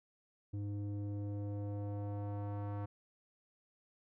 square tone with low-pass filter sweep, 102.1 Hz, G#2, 29 cents flat, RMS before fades -40 dBFS, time 0.53-2.86 s, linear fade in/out 10 ms, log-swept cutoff 270 to 1100 Hz, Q 1.4, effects none

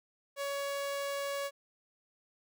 sawtooth tone, 561 Hz, C#5, 21 cents sharp, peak -30 dBFS, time 0.36-1.51 s, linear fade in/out 50 ms, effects none

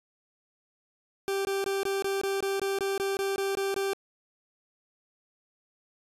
40% pulse tone bursts, 392 Hz, G4, in tune, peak -26 dBFS, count 14, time 1.28-3.933 s, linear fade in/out 0 ms, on 170 ms, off 21 ms, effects resampled to 32000 Hz + 11-bit

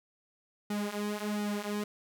sawtooth tone with flanger, 207.7 Hz, G#3, in tune, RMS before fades -34 dBFS, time 0.7-1.84 s, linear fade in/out 5 ms, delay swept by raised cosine 1.8 to 6.3 ms, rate 1.4 Hz, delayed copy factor -0.8, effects none

